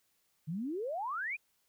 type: exponential sweep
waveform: sine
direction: up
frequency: 146.83 to 2543 Hz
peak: -34 dBFS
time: 0.47-1.37 s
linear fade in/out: 20 ms
effects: white hiss -75 dBFS RMS until 1.68 s